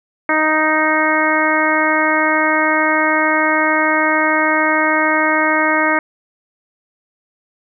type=harmonic tone; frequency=311.1 Hz; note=D#4; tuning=in tune; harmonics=1 / 2 / 3 / 4 / 5 / 6 / 7; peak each=-20 / -20 / -20 / -20 / -20 / -20 / -20 dBFS; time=0.29-5.99 s; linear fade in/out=2 ms; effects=none